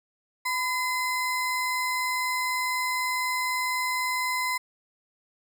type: ring-modulated tone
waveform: square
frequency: 1530 Hz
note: G6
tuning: 42 cents flat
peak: -23 dBFS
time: 0.45-4.58 s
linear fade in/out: 10 ms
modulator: 528 Hz
effects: none